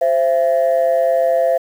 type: tone pair together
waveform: sine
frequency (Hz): 523.3 / 672.1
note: C5 / E5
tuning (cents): 0 / +33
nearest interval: major third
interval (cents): 433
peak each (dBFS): -14 / -13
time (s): 0.01-1.58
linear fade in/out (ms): 10
effects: tanh soft clip ceiling -8 dBFS + 7-bit